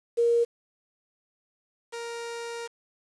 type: tone pair in turn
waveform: sine / sawtooth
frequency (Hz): 470 / 467.5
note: A#4 / A#4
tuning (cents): +14 / +5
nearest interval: unison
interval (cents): 9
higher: first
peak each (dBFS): -19 / -30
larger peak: first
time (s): 0.17-0.45 / 1.92-2.68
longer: second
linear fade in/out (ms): 20
effects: resampled to 22050 Hz + 8-bit